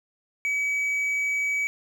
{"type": "tone with hard clipping", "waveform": "sine", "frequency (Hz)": 2278, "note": "C#7", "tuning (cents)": 47, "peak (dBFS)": -24, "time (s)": [0.45, 1.67], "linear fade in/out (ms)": 0, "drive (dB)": 3, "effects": []}